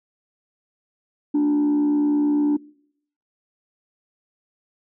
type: tone with frequency modulation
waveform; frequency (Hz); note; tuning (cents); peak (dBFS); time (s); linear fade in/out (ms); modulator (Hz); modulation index
sine; 293.7; D4; 0; -14; 1.34-2.57; 10; 69; 0.29
effects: noise-tail reverb RT60 0.7 s tail -25 dB re dry + tanh soft clip ceiling -15 dBFS